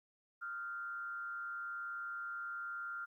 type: tone with frequency modulation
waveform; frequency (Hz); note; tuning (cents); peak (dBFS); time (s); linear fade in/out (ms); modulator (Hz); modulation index
sine; 1390; F6; -9; -40; 0.41-3.06; 20; 139; 0.52
effects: 13-bit